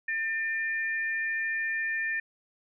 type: tone pair together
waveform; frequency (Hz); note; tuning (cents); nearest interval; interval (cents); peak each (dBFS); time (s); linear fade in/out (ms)
sine; 1796.5 / 2398; A6 / D7; +36 / +36; perfect fourth; 500; -28 / -36; 0.08-2.2; 5
effects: none